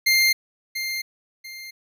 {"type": "tone with echo", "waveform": "25% pulse", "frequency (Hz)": 2105, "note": "C7", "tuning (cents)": 10, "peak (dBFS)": -12, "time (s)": [0.06, 0.33], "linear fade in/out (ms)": 10, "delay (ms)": 690, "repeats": 2, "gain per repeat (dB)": -10, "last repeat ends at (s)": 1.71, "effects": []}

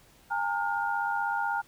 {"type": "tone cluster", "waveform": "sine", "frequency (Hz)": [813, 909, 1422], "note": ["G#5", "A#5", "F6"], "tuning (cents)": [-37, -44, 31], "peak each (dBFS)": -31, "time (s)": [0.3, 1.62], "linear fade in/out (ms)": 20, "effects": ["pink hiss -59 dBFS RMS until 1.67 s"]}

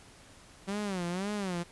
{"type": "tone with vibrato", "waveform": "sawtooth", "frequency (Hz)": 190, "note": "F#3", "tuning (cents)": 46, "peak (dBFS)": -28, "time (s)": [0.67, 1.64], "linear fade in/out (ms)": 20, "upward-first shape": "sine", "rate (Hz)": 1.9, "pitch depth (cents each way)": 170, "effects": ["pink hiss -55 dBFS RMS until 1.71 s", "resampled to 24000 Hz"]}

